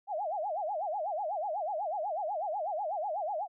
sine tone with vibrato, 717 Hz, F5, 45 cents sharp, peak -31 dBFS, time 0.07-3.48 s, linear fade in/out 50 ms, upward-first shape sine, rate 8.1 Hz, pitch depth 290 cents each way, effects none

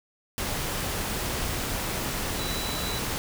sine tone in noise, 3951 Hz, B7, in tune, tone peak -35 dBFS, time 2.39-2.99 s, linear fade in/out 0 ms, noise pink, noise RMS -30 dBFS, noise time 0.38-3.18 s, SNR -8 dB, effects none

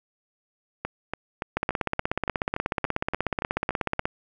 two click trains, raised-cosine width 0.5 ms, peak -13 / -9 dBFS, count 12 / 42, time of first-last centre 0.85-3.993 / 1.57-4.055 s, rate 3.5 / 16.5 Hz, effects none

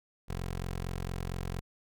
15% pulse tone, 44.35 Hz, F1, 27 cents sharp, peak -28 dBFS, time 0.28-1.61 s, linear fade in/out 20 ms, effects none

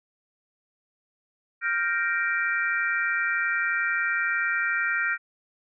sine chord, G minor seventh, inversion third, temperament equal, 1396.9 / 1568 / 1864.7 / 2349 Hz, F6 / G6 / Bb6 / D7, 0 / 0 / 0 / 0 cents, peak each -27 / -29 / -28 / -31 dBFS, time 1.61-5.18 s, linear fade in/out 50 ms, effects none

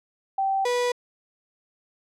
sine / 35% pulse tone pair in turn, 777 / 489.5 Hz, G5 / B4, -16 / -15 cents, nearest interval minor sixth, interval 799 cents, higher first, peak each -21 / -20 dBFS, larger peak second, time 0.38-0.65 / 0.65-0.92 s, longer neither, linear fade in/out 5 ms, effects low-pass 8000 Hz 12 dB/octave

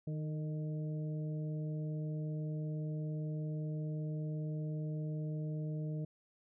harmonic tone with a mistuned harmonic, 154.2 Hz, D#3, 15 cents flat, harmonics 1 / 2 / 3 / 4, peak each -36 / -47 / -50 / -52 dBFS, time 0.07-6.05 s, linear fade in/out 5 ms, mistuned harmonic 3, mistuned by -31 cents, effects none

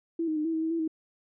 sine tone with pitch steps, 331.9 / 312.8 / 304.5 / 327 / 319.3 / 322.1 / 332.2 / 317.9 Hz, E4 / D#4 / D#4 / E4 / D#4 / E4 / E4 / D#4, +12 / +9 / -37 / -14 / +45 / -40 / +13 / +37 cents, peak -26 dBFS, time 0.19-0.878 s, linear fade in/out 5 ms, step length 86 ms, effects none

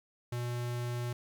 square tone, 121.1 Hz, B2, 34 cents flat, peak -34 dBFS, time 0.32-1.13 s, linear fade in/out 5 ms, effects 12-bit

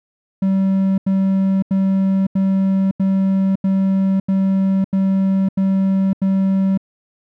triangle tone bursts, 192.5 Hz, G3, 31 cents flat, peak -11 dBFS, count 10, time 0.42-6.776 s, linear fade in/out 5 ms, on 560 ms, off 84 ms, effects none

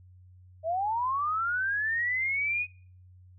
sine linear sweep, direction up, 620 to 2500 Hz, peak -26 dBFS, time 0.63-2.67 s, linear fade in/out 50 ms, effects noise-tail reverb RT60 0.5 s tail -24 dB re dry + added 91 Hz sine -51 dBFS peak until 3.38 s

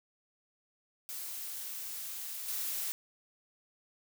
blue noise with level steps, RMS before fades -41 / -36 dBFS, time 1.09-2.92 s, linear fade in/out 0 ms, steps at 2.48 s, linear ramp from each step 5 ms, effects none

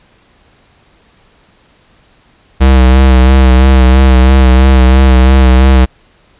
square tone with vibrato, 64.9 Hz, C2, 13 cents flat, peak -3 dBFS, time 2.6-5.86 s, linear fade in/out 20 ms, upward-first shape sine, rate 3 Hz, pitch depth 37 cents each way, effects pink hiss -48 dBFS RMS until 6.39 s + resampled to 8000 Hz

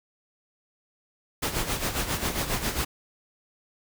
pink noise with tremolo, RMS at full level -26 dBFS, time 1.42-2.85 s, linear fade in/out 10 ms, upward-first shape sine, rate 7.4 Hz, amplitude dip 65%, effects none

